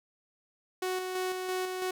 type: tone with tremolo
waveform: sawtooth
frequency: 370 Hz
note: F#4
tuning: in tune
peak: -26 dBFS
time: 0.82-1.91 s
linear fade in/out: 5 ms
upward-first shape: square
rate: 3 Hz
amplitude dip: 35%
effects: none